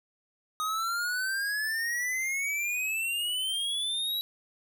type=exponential sweep; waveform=square; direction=up; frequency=1244.5 to 3917 Hz; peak=-29 dBFS; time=0.6-4.21 s; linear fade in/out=0 ms; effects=none